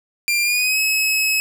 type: tone with pitch glide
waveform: sawtooth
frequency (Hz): 2384 to 2570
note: D7 to E7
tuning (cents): +25 to -45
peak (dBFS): -13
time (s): 0.28-1.4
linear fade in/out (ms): 0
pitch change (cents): +130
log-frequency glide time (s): 0.42-0.79
effects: none